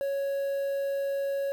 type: tone with quantisation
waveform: triangle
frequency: 554.4 Hz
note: C#5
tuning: in tune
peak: -25 dBFS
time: 0.01-1.52 s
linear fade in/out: 0 ms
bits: 8
effects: none